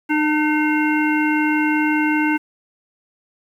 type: harmonic tone with a mistuned harmonic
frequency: 304.2 Hz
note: D#4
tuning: 39 cents flat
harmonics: 1 / 3 / 5 / 7 / 9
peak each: -17 / -24 / -24 / -25 / -28 dBFS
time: 0.09-2.38 s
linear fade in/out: 20 ms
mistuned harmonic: 3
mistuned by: -23 cents
effects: 8-bit